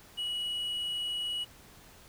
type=tone; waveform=triangle; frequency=2920 Hz; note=F#7; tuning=24 cents flat; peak=-30 dBFS; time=0.17-1.45 s; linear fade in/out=20 ms; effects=pink hiss -55 dBFS RMS until 2.08 s